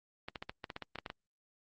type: clicks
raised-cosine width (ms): 0.3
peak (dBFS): -24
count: 12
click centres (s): 0.285 / 0.358 / 0.425 / 0.495 / 0.642 / 0.702 / 0.764 / 0.823 / 0.957 / 0.987 / 1.062 / 1.101
effects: Opus 32 kbps